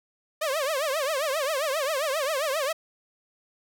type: tone with vibrato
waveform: sawtooth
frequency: 582 Hz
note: D5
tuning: 16 cents flat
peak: -21 dBFS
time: 0.41-2.73 s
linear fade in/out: 10 ms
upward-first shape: triangle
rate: 7.5 Hz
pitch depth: 230 cents each way
effects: none